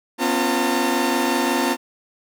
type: tone cluster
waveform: sawtooth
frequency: 247.5 / 272.9 / 348.2 / 906 Hz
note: B3 / C#4 / F4 / A#5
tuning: +4 / -27 / -5 / -50 cents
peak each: -20 dBFS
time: 0.18-1.77 s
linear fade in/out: 50 ms
effects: none